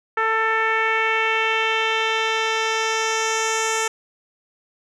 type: tone with low-pass filter sweep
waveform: 10% pulse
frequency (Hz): 444.6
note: A4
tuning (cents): +18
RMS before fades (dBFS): -21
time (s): 0.17-3.88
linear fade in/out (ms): 5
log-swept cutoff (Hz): 1600 to 8000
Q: 2.1
effects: none